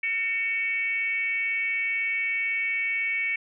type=tone with frequency modulation; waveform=sine; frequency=2241 Hz; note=C#7; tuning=18 cents sharp; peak=-24 dBFS; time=0.03-3.36 s; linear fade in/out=5 ms; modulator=416 Hz; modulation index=0.58; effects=none